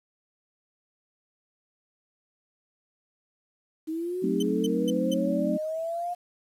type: linear sweep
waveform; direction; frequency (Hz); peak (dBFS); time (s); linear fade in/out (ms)
sine; up; 311.1 to 713; -28; 3.87-6.15; 20
type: chord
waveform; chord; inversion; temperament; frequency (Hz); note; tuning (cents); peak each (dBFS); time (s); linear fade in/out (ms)
sine; F# diminished seventh; none; equal; 185 / 220 / 261.6 / 311.1; F#3 / A3 / C4 / Eb4; 0 / 0 / 0 / 0; -30; 4.22-5.58; 20
type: tone bursts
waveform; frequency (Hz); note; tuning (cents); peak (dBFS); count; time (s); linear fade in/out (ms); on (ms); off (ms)
sawtooth; 3058; G7; -44; -29; 4; 4.4-5.142; 5; 28; 210
effects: resampled to 32000 Hz + 9-bit